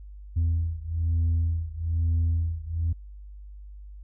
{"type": "beating tone pair", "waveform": "sine", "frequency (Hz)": [82.41, 83.51], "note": ["E2", "E2"], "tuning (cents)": [0, 23], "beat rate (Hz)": 1.1, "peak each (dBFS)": [-23, -25], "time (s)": [0.36, 2.93], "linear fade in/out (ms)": 10, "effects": ["tanh soft clip ceiling -19 dBFS", "added 50 Hz sine -40 dBFS peak until 4.03 s"]}